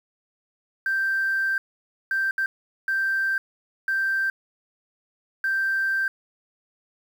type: tone bursts at uneven times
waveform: sine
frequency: 1568 Hz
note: G6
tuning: in tune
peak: -20 dBFS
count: 6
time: 0.86-1.58 / 2.11-2.31 / 2.38-2.46 / 2.88-3.38 / 3.88-4.3 / 5.44-6.08 s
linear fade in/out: 2 ms
effects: tanh soft clip ceiling -16 dBFS + 8-bit